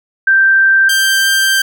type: tone pair in turn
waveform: sine / sawtooth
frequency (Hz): 1568 / 1574.4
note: G6 / G6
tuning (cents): 0 / +7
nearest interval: unison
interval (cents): 7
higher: second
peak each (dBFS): -6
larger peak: neither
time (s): 0.27-0.89 / 0.89-1.62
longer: second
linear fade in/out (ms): 5
effects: none